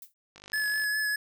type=noise with exponential decay; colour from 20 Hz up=violet; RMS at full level=-41 dBFS; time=0.02-0.14 s; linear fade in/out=2 ms; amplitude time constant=26 ms
type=click train; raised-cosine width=0.2 ms; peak=-30 dBFS; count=25; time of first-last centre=0.36-0.839 s; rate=50.1 Hz
type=tone with vibrato; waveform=square; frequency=1707 Hz; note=G#6; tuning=47 cents sharp; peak=-27 dBFS; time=0.53-1.16 s; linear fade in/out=5 ms; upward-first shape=triangle; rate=4.9 Hz; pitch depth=22 cents each way
effects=none